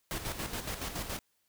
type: noise with tremolo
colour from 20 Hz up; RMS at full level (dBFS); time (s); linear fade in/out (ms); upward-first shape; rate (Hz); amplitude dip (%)
pink; -36; 0.11-1.19; 0; square; 7.1; 55
effects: white hiss -75 dBFS RMS until 1.48 s